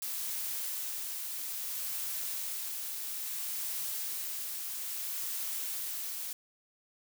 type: noise with tremolo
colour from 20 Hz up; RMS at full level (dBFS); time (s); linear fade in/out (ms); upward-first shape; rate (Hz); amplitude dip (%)
blue; -36; 0.02-6.33; 2; sine; 0.6; 25
effects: none